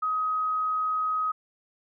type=tone; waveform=sine; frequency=1262 Hz; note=D#6; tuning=24 cents sharp; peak=-24 dBFS; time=0.02-1.32 s; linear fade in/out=10 ms; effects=none